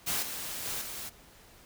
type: noise with level steps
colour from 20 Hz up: white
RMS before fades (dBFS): -31 / -38 / -35 / -40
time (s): 0.06-1.1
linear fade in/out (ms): 20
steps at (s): 0.22 / 0.65 / 0.81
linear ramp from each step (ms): 10
effects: pink hiss -56 dBFS RMS until 1.65 s